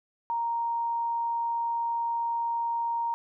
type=tone; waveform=sine; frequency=932.3 Hz; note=A#5; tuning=in tune; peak=-26 dBFS; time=0.3-3.14 s; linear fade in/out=0 ms; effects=none